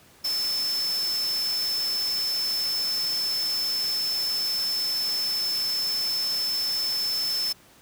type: tone in noise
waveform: sine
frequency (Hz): 5274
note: E8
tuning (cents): 0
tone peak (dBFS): -24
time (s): 0.24-7.53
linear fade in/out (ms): 10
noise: white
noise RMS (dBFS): -36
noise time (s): 0.24-7.53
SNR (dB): +9
effects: pink hiss -54 dBFS RMS until 7.81 s + high-pass 80 Hz 12 dB/octave